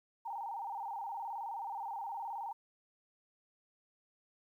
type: tone with vibrato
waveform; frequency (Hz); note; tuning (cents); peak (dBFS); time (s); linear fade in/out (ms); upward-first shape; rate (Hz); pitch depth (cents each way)
sine; 860; A5; -40; -38; 0.25-2.53; 10; square; 19; 120
effects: 12-bit